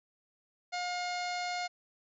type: harmonic tone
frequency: 714 Hz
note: F5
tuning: 38 cents sharp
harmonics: 1 / 2 / 3 / 4 / 5 / 6 / 7 / 8 / 9 / 10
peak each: -35 / -43 / -40 / -50 / -49 / -43 / -49 / -53 / -53 / -54 dBFS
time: 0.72-1.68 s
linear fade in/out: 20 ms
effects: none